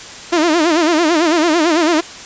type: tone with vibrato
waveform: sawtooth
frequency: 326.1 Hz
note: E4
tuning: 19 cents flat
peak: -7 dBFS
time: 0.32-2.01 s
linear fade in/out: 10 ms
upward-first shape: sine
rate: 9 Hz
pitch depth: 140 cents each way
effects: white hiss -32 dBFS RMS until 2.25 s + resampled to 16000 Hz